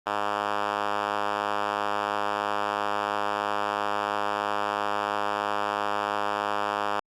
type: tone with band-pass filter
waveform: 5% pulse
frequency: 103 Hz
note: G#2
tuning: 14 cents flat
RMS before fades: -28 dBFS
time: 0.06-7 s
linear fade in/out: 5 ms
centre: 1200 Hz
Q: 0.93
effects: Opus 32 kbps